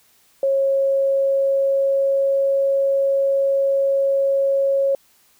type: tone with pitch glide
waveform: sine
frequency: 545 to 548.8 Hz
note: C#5 to C#5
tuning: -29 to -17 cents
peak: -15 dBFS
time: 0.43-4.95 s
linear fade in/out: 2 ms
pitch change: +12 cents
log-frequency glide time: 0.55-2.54 s
effects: white hiss -57 dBFS RMS until 5.39 s